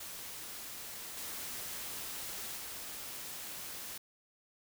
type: noise with level steps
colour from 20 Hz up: white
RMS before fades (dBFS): -45 / -42 / -44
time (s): 0-3.98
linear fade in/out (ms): 5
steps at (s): 1.17 / 2.57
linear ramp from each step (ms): 5
effects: none